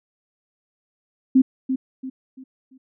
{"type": "tone with echo", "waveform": "sine", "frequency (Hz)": 261.6, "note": "C4", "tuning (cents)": 0, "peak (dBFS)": -10, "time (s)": [1.35, 1.42], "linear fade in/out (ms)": 10, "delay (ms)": 340, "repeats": 4, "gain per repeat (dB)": -9, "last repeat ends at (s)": 2.78, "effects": []}